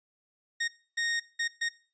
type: tone bursts at uneven times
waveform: sawtooth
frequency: 1858 Hz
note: A#6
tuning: 6 cents flat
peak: -24 dBFS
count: 4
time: 0.6-0.68 / 0.97-1.2 / 1.39-1.48 / 1.61-1.69 s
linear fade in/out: 10 ms
effects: noise-tail reverb RT60 0.4 s tail -19 dB re dry + resampled to 16000 Hz